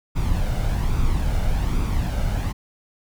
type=noise with flanger; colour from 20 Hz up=brown; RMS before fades=-21 dBFS; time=0.15-2.53 s; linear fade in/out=20 ms; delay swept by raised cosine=0.83 to 1.4 ms; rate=1.2 Hz; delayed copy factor=+0.5; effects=none